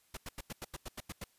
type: noise bursts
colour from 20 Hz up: pink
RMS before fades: -42 dBFS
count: 10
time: 0.14-1.242 s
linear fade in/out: 5 ms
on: 31 ms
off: 88 ms
effects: white hiss -70 dBFS RMS until 1.38 s + resampled to 32000 Hz